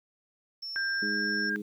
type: tone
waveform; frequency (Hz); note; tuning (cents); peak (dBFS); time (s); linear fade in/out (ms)
sine; 5400; E8; +41; -35; 0.62-1.5; 10
type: tone with pitch glide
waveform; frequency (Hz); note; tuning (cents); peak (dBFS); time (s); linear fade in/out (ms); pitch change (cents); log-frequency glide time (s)
sine; 1593 to 1607.8; G6 to G6; +27 to +43; -28; 0.76-1.56; 0; +16; 0.91-1.16
type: harmonic tone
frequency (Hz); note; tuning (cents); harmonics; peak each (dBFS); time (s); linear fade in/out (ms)
103.83; G#2; 0; 2 / 3 / 4; -35 / -38 / -40; 1.02-1.62; 5
effects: 10-bit